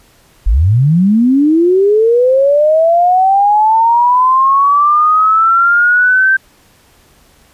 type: linear sweep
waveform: sine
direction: up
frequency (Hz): 40.5 to 1568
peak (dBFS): -6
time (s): 0.46-6.37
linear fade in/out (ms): 10
effects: pink hiss -48 dBFS RMS until 7.53 s + resampled to 32000 Hz